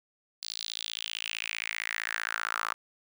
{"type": "tone with high-pass filter sweep", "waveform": "sawtooth", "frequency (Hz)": 55.4, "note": "A1", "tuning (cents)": 13, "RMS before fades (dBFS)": -35, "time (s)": [0.42, 2.74], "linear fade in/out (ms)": 10, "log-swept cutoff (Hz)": [4500, 1200], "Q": 4.5, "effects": []}